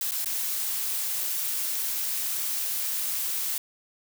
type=noise with dropouts; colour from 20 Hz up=blue; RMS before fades=-29 dBFS; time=0.01-3.58 s; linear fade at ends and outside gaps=2 ms; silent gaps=0.111-0.118 / 0.246-0.258 s; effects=none

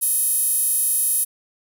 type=tone with high-pass filter; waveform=sawtooth; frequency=625 Hz; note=D#5; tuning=8 cents sharp; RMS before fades=-20 dBFS; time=0.01-1.25 s; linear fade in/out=20 ms; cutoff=11000 Hz; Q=6.3; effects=none

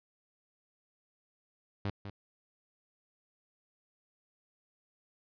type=tone with echo; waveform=sawtooth; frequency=100.5 Hz; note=G2; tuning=44 cents sharp; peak=-28 dBFS; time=1.85-1.9 s; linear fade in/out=0 ms; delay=200 ms; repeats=1; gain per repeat=-9 dB; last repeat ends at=2.1 s; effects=resampled to 11025 Hz

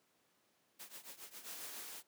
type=noise with tremolo; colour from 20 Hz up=white; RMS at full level=-49 dBFS; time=0.79-1.84 s; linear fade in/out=10 ms; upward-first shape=triangle; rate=7.3 Hz; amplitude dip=90%
type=noise; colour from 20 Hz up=white; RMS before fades=-49 dBFS; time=1.42-2.03 s; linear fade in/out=50 ms
effects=pink hiss -75 dBFS RMS until 2.07 s + high-pass 200 Hz 12 dB/octave

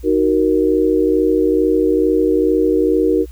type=chord; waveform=sine; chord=D# minor; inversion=none; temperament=just; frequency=311.1 / 373.4 / 466.7 Hz; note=D#4 / F#4 / A#4; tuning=0 / +16 / +2 cents; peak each=-16 dBFS; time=0.03-3.26 s; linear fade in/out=50 ms; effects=added 60 Hz sine -31 dBFS peak until 3.31 s + white hiss -51 dBFS RMS until 3.31 s

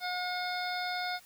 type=harmonic tone; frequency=722 Hz; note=F#5; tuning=43 cents flat; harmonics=1 / 2 / 3 / 5 / 6 / 7; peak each=-35 / -38 / -40 / -42 / -43 / -43 dBFS; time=0-1.2 s; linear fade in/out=50 ms; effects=white hiss -58 dBFS RMS until 1.25 s

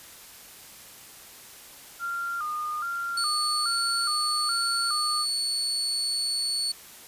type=tone with vibrato; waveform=sine; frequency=1300 Hz; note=E6; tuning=24 cents flat; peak=-28 dBFS; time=1.99-5.26 s; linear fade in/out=50 ms; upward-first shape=square; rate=1.2 Hz; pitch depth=110 cents each way
type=tone; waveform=35% pulse; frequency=4435 Hz; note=C#8; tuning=in tune; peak=-24 dBFS; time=3.17-6.72 s; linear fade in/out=5 ms
effects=white hiss -47 dBFS RMS until 7.07 s + resampled to 32000 Hz

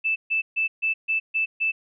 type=tone bursts; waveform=sine; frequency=2637 Hz; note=E7; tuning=in tune; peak=-20 dBFS; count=7; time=0.04-1.72 s; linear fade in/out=20 ms; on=120 ms; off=140 ms; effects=none

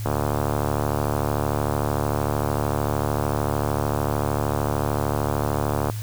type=click train; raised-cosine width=1 ms; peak=-9 dBFS; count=429; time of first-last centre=0.06-5.899 s; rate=73.3 Hz; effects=added 108 Hz sine -27 dBFS peak until 6.02 s + white hiss -41 dBFS RMS until 6.02 s

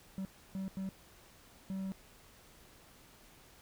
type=tone bursts at uneven times; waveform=triangle; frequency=191.7 Hz; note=G3; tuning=38 cents flat; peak=-34 dBFS; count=4; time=0.18-0.25 / 0.55-0.68 / 0.77-0.89 / 1.7-1.92 s; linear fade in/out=0 ms; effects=pink hiss -60 dBFS RMS until 3.61 s

